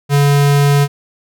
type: tone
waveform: square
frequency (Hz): 142.6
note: C#3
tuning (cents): +49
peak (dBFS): -9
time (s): 0.09-0.88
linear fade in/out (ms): 50
effects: none